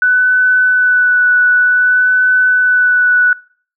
sine tone with vibrato, 1491 Hz, F#6, 13 cents sharp, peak -7 dBFS, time 0.02-3.33 s, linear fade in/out 2 ms, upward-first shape sine, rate 0.54 Hz, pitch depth 14 cents each way, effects noise-tail reverb RT60 0.5 s tail -24 dB re dry

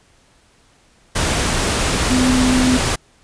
sine tone in noise, 253.9 Hz, B3, 48 cents sharp, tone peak -13 dBFS, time 2.1-2.78 s, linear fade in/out 10 ms, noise pink, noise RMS -18 dBFS, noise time 1.15-2.96 s, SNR +2 dB, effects pink hiss -54 dBFS RMS until 3.23 s + resampled to 22050 Hz

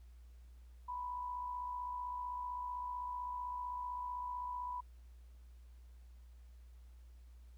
sine tone with amplitude modulation, 987.8 Hz, B5, in tune, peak -37 dBFS, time 0.88-4.81 s, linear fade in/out 10 ms, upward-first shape sine, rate 55.7 Hz, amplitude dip 45%, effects added 60 Hz sine -54 dBFS peak until 7.57 s + pink hiss -75 dBFS RMS until 7.57 s

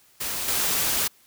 white noise with level steps, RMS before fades -29 / -24 dBFS, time 0.2-1.08 s, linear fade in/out 10 ms, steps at 0.48 s, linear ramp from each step 5 ms, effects white hiss -58 dBFS RMS until 1.26 s

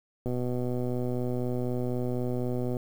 click train, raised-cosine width 2 ms, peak -19 dBFS, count 312, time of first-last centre 0.26-2.768 s, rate 124 Hz, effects 8-bit

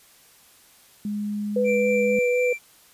sine tone, 207.7 Hz, G#3, in tune, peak -25 dBFS, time 1.05-2.19 s, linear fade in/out 2 ms
sine tone with vibrato, 493.9 Hz, B4, in tune, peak -19 dBFS, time 1.56-2.53 s, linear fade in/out 5 ms, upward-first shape triangle, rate 3.8 Hz, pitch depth 17 cents each way
triangle tone with tremolo, 2351 Hz, D7, 1 cent sharp, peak -24 dBFS, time 1.64-2.59 s, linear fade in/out 50 ms, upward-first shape sine, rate 4 Hz, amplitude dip 25%
effects white hiss -54 dBFS RMS until 2.93 s + resampled to 32000 Hz

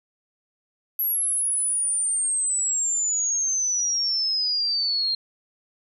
sine exponential sweep, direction down, 11700 to 4186 Hz, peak -21 dBFS, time 0.99-5.15 s, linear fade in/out 5 ms, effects none

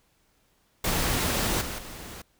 pink noise with level steps, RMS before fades -26 / -34 / -41 dBFS, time 0.84-2.22 s, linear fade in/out 5 ms, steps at 1.61 / 1.78 s, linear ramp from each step 5 ms, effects pink hiss -67 dBFS RMS until 2.39 s

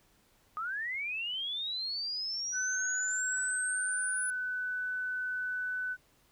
sine linear sweep, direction up, 1218 to 9956 Hz, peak -33 dBFS, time 0.57-4.3 s, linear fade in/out 0 ms
sine tone with pitch glide, 1512 to 1499.8 Hz, F#6 to F#6, +37 to +23 cents, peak -32 dBFS, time 2.52-5.97 s, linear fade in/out 50 ms, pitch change -14 cents, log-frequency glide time 2.81-3.98 s
effects pink hiss -67 dBFS RMS until 6.31 s

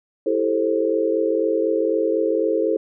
sine chord, A minor seventh, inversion second, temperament just, 330 / 396 / 440 / 528 Hz, E4 / G4 / A4 / C5, +2 / +18 / 0 / +16 cents, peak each -23 / -26 / -21 / -23 dBFS, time 0.26-2.77 s, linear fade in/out 5 ms, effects none

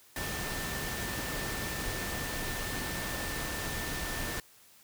sine tone in noise, 1786 Hz, A6, 25 cents sharp, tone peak -41 dBFS, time 0.16-4.4 s, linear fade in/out 2 ms, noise pink, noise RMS -36 dBFS, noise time 0.16-4.4 s, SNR -8 dB, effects white hiss -59 dBFS RMS until 4.83 s

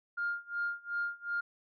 sine tone with tremolo, 1407 Hz, F6, 12 cents sharp, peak -29 dBFS, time 0.17-1.41 s, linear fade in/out 10 ms, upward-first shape sine, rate 2.7 Hz, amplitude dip 95%, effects tanh soft clip ceiling -25 dBFS

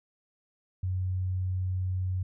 sine tone, 92.5 Hz, F#2, in tune, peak -27 dBFS, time 0.83-2.23 s, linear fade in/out 5 ms, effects none

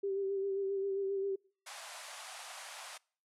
sine tone with vibrato, 392 Hz, G4, in tune, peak -32 dBFS, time 0.03-1.36 s, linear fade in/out 10 ms, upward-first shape sine, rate 7.5 Hz, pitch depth 31 cents each way
pink band-pass noise, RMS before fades -48 dBFS, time 1.66-2.98 s, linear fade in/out 10 ms, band 620 to 11000 Hz, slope 48 dB/octave
effects noise-tail reverb RT60 0.5 s tail -26 dB re dry

